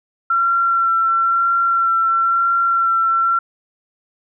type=tone with vibrato; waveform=sine; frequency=1359 Hz; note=F6; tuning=48 cents flat; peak=-13 dBFS; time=0.3-3.39 s; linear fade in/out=5 ms; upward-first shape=sine; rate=1 Hz; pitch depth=15 cents each way; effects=none